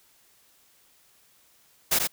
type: noise with echo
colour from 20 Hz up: white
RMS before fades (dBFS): -22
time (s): 1.91-1.99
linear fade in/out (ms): 10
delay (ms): 85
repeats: 1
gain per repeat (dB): -4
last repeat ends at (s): 2.075
effects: white hiss -61 dBFS RMS until 2.12 s